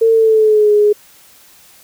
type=tone with pitch glide; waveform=sine; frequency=452.2 to 417.1 Hz; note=A4 to G#4; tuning=+47 to +7 cents; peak=-7 dBFS; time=0.01-0.93 s; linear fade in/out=10 ms; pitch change=-140 cents; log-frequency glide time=0.12-0.72 s; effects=white hiss -45 dBFS RMS until 1.83 s